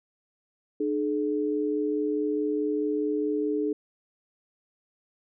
sine tone pair together, 301.1 / 425.8 Hz, D4 / G#4, +43 / +43 cents, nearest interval tritone, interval 600 cents, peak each -27 dBFS, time 0.8-3.73 s, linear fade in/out 5 ms, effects none

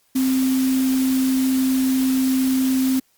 sine tone in noise, 261.6 Hz, C4, in tune, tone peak -16 dBFS, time 0.15-3 s, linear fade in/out 10 ms, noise white, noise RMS -31 dBFS, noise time 0.15-3 s, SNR +12 dB, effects white hiss -62 dBFS RMS until 3.17 s + Opus 48 kbps

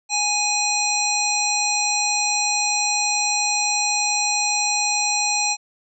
harmonic tone, 830.6 Hz, G#5, in tune, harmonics 1 / 3 / 5 / 7 / 9, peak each -25 / -25 / -25 / -25 / -25 dBFS, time 0.09-5.57 s, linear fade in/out 50 ms, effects none

